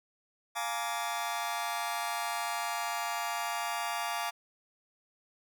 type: chord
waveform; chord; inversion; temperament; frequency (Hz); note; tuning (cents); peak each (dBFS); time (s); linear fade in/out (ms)
sawtooth; Bb dominant seventh; second; just; 699.2 / 839.1 / 932.3 / 1165.4; F5 / Ab5 / Bb5 / D6; +2 / +18 / 0 / -14; -33 / -34 / -35 / -34; 0.55-4.31; 20
effects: none